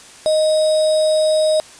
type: tone with sample-and-hold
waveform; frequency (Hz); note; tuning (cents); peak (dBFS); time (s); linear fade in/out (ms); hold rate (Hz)
sine; 622.3; D#5; 0; -12; 0.26-1.6; 0; 4410
effects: white hiss -41 dBFS RMS until 1.79 s + resampled to 22050 Hz